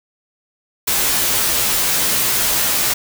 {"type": "noise with comb filter", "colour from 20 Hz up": "white", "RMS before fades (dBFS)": -17, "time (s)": [0.87, 2.94], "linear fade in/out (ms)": 10, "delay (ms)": 13, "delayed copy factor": -0.75, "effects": []}